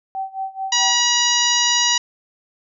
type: tone with tremolo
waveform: sine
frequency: 770 Hz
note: G5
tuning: 31 cents flat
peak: -21 dBFS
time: 0.15-1 s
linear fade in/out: 0 ms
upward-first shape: sine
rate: 4.6 Hz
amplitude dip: 90%
type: harmonic tone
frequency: 964 Hz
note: B5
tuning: 42 cents flat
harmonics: 1 / 2 / 3 / 4 / 5 / 6 / 7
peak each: -24 / -24 / -21 / -22 / -23 / -21 / -24 dBFS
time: 0.72-1.98 s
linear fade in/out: 5 ms
effects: none